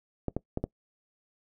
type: clicks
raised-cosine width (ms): 2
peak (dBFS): -16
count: 4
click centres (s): 0.283 / 0.366 / 0.574 / 0.64
effects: noise-tail reverb RT60 0.1 s tail -21 dB re dry